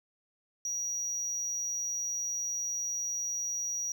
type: tone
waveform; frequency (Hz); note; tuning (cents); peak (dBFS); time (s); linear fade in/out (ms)
sine; 5770; F#8; -44; -29; 0.65-3.92; 2
effects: tanh soft clip ceiling -30 dBFS + 10-bit